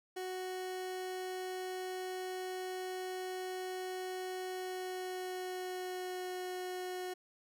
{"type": "tone with pitch glide", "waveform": "30% pulse", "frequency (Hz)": [370, 365.5], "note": ["F#4", "F#4"], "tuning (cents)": [0, -21], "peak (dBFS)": -36, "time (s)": [0.16, 7.14], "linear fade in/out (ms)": 10, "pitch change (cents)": -21, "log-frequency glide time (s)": [4.51, 6.35], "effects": []}